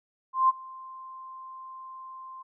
sine tone with ADSR envelope, 1046.5 Hz, C6, in tune, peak -16 dBFS, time 0.33-2.43 s, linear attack 160 ms, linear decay 25 ms, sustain -24 dB, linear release 15 ms, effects none

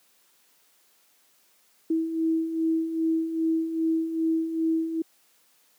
sine beating tone pair, 322.2 / 324.7 Hz, E4 / E4, -39 / -26 cents, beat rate 2.5 Hz, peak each -30 / -23 dBFS, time 1.9-5.02 s, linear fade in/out 5 ms, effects white hiss -63 dBFS RMS until 5.78 s + high-pass 200 Hz 12 dB/octave

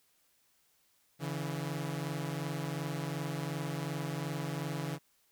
sawtooth tone pair together, 141.5 / 164.23 Hz, C#3 / E3, +36 / -6 cents, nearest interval minor third, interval 258 cents, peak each -33 / -34 dBFS, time 1.19-4.99 s, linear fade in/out 50 ms, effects white hiss -71 dBFS RMS until 5.31 s

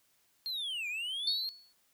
triangle linear two-way sweep, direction down then up, 4278 to 2349 to 4278 Hz, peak -33 dBFS, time 0.46-1.49 s, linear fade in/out 0 ms, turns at 0.88 s
sine tone with exponential decay, 4400 Hz, C#8, 14 cents flat, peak -26 dBFS, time 1.27-1.73 s, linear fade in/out 5 ms, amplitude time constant 98 ms
effects white hiss -71 dBFS RMS until 1.93 s

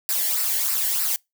blue noise with flanger, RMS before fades -23 dBFS, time 0.09-1.16 s, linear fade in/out 0 ms, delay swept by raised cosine 0.3 to 0.83 ms, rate 3.2 Hz, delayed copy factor -0.6, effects noise-tail reverb RT60 0.2 s tail -26 dB re dry

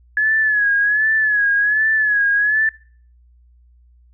sine tone with vibrato, 1696 Hz, G#6, 36 cents sharp, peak -13 dBFS, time 0.17-2.69 s, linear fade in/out 2 ms, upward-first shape sine, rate 1.3 Hz, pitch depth 68 cents each way, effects noise-tail reverb RT60 0.5 s tail -23 dB re dry + added 60 Hz sine -48 dBFS peak until 4.13 s

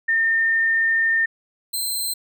sine / 10% pulse tone pair in turn, 1814 / 4111 Hz, A#6 / C8, -48 / -31 cents, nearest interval octave + major second, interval 1417 cents, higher second, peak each -16 dBFS, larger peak neither, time 0.08-1.26 / 1.73-2.14 s, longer first, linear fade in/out 10 ms, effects none

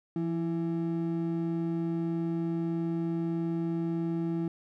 triangle ring-modulated tone, 250 Hz, B3, 21 cents sharp, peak -23 dBFS, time 0.16-4.48 s, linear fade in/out 0 ms, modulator 80.8 Hz, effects none

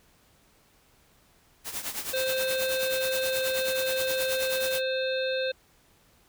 white noise with tremolo, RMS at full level -31 dBFS, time 1.64-4.82 s, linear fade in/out 50 ms, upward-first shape triangle, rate 9.4 Hz, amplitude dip 80%
harmonic tone, 522 Hz, C5, 4 cents flat, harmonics 1 / 3 / 5 / 7 / 8, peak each -27 / -35 / -37 / -36 / -39 dBFS, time 2.13-5.52 s, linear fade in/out 10 ms
effects pink hiss -62 dBFS RMS until 6.28 s

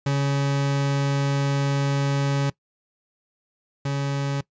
40% pulse tone pair in turn, 139.9 / 139.9 Hz, C#3 / C#3, +16 / +16 cents, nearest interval unison, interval 0 cents, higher neither, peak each -19 / -22 dBFS, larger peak first, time 0.06-2.5 / 3.85-4.41 s, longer first, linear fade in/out 5 ms, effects noise-tail reverb RT60 0.1 s tail -21 dB re dry + resampled to 16000 Hz

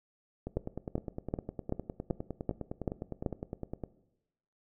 two click trains, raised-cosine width 2 ms, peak -23 / -17 dBFS, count 34 / 8, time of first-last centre 0.47-3.837 / 0.57-3.262 s, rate 9.8 / 2.6 Hz, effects noise-tail reverb RT60 0.9 s tail -18 dB re dry

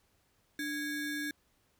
square ring-modulated tone, 974 Hz, B5, 24 cents flat, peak -32 dBFS, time 0.59-1.31 s, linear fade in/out 2 ms, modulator 679 Hz, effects pink hiss -72 dBFS RMS until 1.79 s

